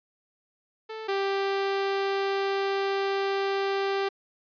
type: tone pair in turn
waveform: sawtooth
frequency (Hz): 440 / 392.8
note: A4 / G4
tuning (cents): 0 / +4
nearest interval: major second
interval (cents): 196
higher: first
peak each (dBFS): -31 / -21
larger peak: second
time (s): 0.89-1.08 / 1.08-4.09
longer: second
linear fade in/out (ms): 10
effects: resampled to 11025 Hz